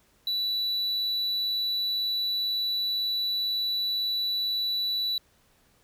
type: tone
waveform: triangle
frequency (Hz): 3951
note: B7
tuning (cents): 0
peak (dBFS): -24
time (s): 0.27-5.18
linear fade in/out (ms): 2
effects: pink hiss -64 dBFS RMS until 5.83 s